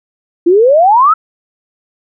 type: exponential sweep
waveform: sine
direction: up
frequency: 329.6 to 1346 Hz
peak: -4 dBFS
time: 0.46-1.14 s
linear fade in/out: 10 ms
effects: none